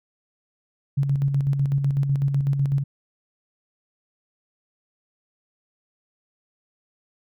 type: tone with tremolo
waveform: sine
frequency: 139.1 Hz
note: C#3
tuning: 6 cents sharp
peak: -17 dBFS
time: 0.97-2.84 s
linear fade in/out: 10 ms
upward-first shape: square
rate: 8 Hz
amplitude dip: 45%
effects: none